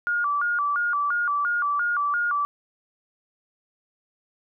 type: tone with vibrato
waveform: sine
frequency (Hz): 1285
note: E6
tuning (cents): -45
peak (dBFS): -21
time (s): 0.07-2.45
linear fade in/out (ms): 0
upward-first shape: square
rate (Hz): 2.9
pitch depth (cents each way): 180
effects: none